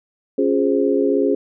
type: chord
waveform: sine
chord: Db major seventh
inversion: none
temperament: equal with one note detuned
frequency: 277.2 / 353.3 / 415.3 / 523.3 Hz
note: Db4 / F4 / Ab4 / C5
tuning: 0 / +20 / 0 / 0 cents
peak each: -19 / -22 / -18 / -23 dBFS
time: 0.38-1.35 s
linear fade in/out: 5 ms
effects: none